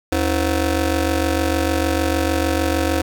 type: ring-modulated tone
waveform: 20% pulse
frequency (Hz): 203.4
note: G#3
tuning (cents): -36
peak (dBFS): -9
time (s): 0.12-3.02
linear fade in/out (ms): 5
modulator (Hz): 125
effects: none